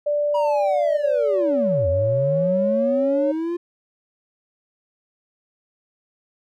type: tone with pitch glide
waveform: sine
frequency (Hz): 587 to 554.1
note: D5 to C#5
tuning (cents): -1 to -1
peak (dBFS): -18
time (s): 0.06-3.32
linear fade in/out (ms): 10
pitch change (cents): -100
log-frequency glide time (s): 1.02-2.12
type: linear two-way sweep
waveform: triangle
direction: down then up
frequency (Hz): 970 to 80.8 to 351.6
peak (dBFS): -20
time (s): 0.34-3.57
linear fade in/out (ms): 10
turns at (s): 1.88
effects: none